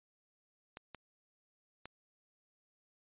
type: clicks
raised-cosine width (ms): 0.3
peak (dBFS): -30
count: 3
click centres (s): 0.771 / 0.947 / 1.856
effects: resampled to 8000 Hz